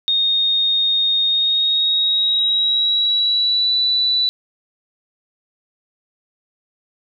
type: tone with pitch glide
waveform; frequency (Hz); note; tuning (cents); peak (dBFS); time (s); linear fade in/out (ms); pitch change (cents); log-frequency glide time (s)
sine; 3700 to 3966; A#7 to B7; -14 to +7; -14; 0.08-4.29; 0; +121; 1.26-3.74
effects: none